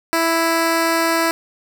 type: tone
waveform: 10% pulse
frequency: 330.2 Hz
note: E4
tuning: 3 cents sharp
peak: -7 dBFS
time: 0.13-1.31 s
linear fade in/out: 0 ms
effects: none